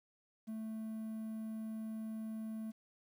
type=tone; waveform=triangle; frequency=220 Hz; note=A3; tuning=in tune; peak=-38 dBFS; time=0.47-2.72 s; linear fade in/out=20 ms; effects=11-bit